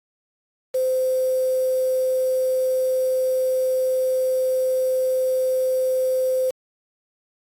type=tone with quantisation; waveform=sine; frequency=516 Hz; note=C5; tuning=24 cents flat; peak=-18 dBFS; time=0.74-6.51 s; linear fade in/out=10 ms; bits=6; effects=AAC 64 kbps